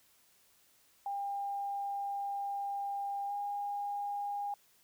sine tone with pitch glide, 801 to 812.7 Hz, G5 to G#5, +37 to -38 cents, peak -34 dBFS, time 1.06-4.54 s, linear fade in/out 2 ms, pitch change +25 cents, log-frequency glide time 3.27-3.32 s, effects white hiss -67 dBFS RMS until 4.83 s

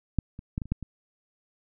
clicks, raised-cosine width 5 ms, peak -11 / -27 / -16 / -21 / -30 / -13 / -24 dBFS, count 7, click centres 0.187 / 0.391 / 0.579 / 0.618 / 0.656 / 0.72 / 0.827 s, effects none

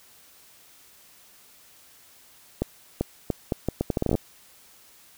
accelerating click train, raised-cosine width 2 ms, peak -10 dBFS, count 15, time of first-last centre 2.62-4.152 s, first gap 390 ms, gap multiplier 0.75, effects white hiss -54 dBFS RMS until 5.17 s

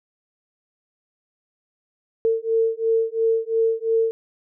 sine beating tone pair, 450 / 452.9 Hz, A4 / A#4, +39 / -50 cents, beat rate 2.9 Hz, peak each -21 dBFS, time 2.25-4.11 s, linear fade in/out 0 ms, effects none

